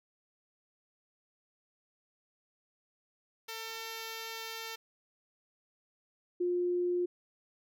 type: tone pair in turn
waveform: 5% pulse / sine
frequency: 450.3 / 354.6 Hz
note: A4 / F4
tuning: +40 / +26 cents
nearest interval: major third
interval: 414 cents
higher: first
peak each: -28 dBFS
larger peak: neither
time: 3.48-4.76 / 6.4-7.06 s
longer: first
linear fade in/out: 10 ms
effects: none